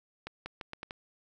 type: accelerating click train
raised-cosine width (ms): 0.3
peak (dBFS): -23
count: 6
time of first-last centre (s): 0.27-0.909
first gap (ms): 190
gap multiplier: 0.8
effects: none